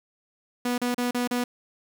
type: tone bursts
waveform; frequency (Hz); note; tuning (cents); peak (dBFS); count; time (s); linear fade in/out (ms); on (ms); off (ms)
sawtooth; 244.8; B3; -15; -20; 5; 0.65-1.44; 5; 130; 35
effects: 8-bit